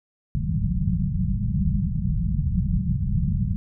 white low-pass noise, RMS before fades -23 dBFS, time 0.35-3.56 s, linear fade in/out 0 ms, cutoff 200 Hz, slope 96 dB/octave, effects none

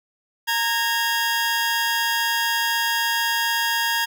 20% pulse tone pair together, 924 / 1638.8 Hz, A#5 / G#6, -16 / -24 cents, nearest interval minor seventh, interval 992 cents, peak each -18 dBFS, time 0.47-4.06 s, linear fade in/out 20 ms, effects none

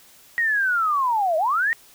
sine linear two-way sweep, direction down then up, 1902 to 610 to 1902 Hz, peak -18 dBFS, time 0.38-1.73 s, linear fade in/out 0 ms, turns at 1.37 s, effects white hiss -51 dBFS RMS until 1.94 s

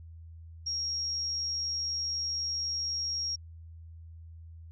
sine tone, 5588 Hz, F8, in tune, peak -30 dBFS, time 0.66-3.36 s, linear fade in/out 10 ms, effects added 82 Hz sine -45 dBFS peak until 4.71 s

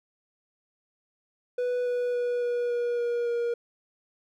triangle tone with pitch steps, 493.4 / 490 / 486.6 / 483.2 / 479.9 / 476.6 / 473.3 Hz, B4 / B4 / B4 / B4 / B4 / A#4 / A#4, -2 / -14 / -26 / -38 / -50 / +38 / +26 cents, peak -23 dBFS, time 1.58-3.54 s, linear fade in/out 5 ms, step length 280 ms, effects none

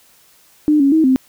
sine tone with pitch steps, 301.4 / 277.2 / 318 / 260.6 Hz, D4 / C#4 / D#4 / C4, +45 / 0 / +38 / -7 cents, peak -9 dBFS, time 0.68-1.16 s, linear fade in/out 0 ms, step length 120 ms, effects white hiss -51 dBFS RMS until 1.28 s

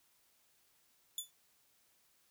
15% pulse tone with exponential decay, 3477 Hz, A7, 21 cents flat, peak -27 dBFS, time 1.18-1.31 s, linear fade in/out 2 ms, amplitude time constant 27 ms, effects white hiss -72 dBFS RMS until 2.3 s

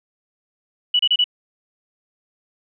sine tone bursts, 2948 Hz, F#7, 7 cents flat, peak -13 dBFS, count 4, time 0.94-1.242 s, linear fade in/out 5 ms, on 53 ms, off 30 ms, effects none

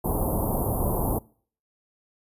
pink band-stop noise, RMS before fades -25 dBFS, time 0.04-1.19 s, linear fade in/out 10 ms, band 1000 to 11000 Hz, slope 48 dB/octave, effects noise-tail reverb RT60 0.5 s tail -24 dB re dry + resampled to 32000 Hz

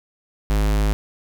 square tone, 51.91 Hz, G#1, in tune, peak -17 dBFS, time 0.5-0.93 s, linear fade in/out 0 ms, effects none

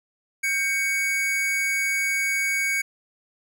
square tone pair together, 1578 / 2234 Hz, G6 / C#7, +11 / +13 cents, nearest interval tritone, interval 602 cents, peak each -31 / -23 dBFS, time 0.43-2.82 s, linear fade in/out 10 ms, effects none

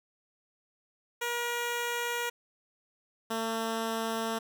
10% pulse tone pair in turn, 477.3 / 225.3 Hz, A#4 / A3, +41 / +41 cents, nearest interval octave + minor second, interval 1300 cents, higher first, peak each -22 dBFS, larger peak neither, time 1.21-2.3 / 3.3-4.39 s, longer neither, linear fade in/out 10 ms, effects none

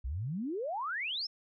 sine exponential sweep, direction up, 56.6 to 5470 Hz, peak -33 dBFS, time 0.04-1.27 s, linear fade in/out 10 ms, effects none

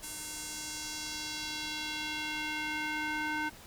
square tone with band-pass filter sweep, 305.3 Hz, D#4, 33 cents flat, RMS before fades -37 dBFS, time 0.02-3.5 s, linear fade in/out 20 ms, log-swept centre 9400 to 1500 Hz, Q 1.4, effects pink hiss -52 dBFS RMS until 3.66 s

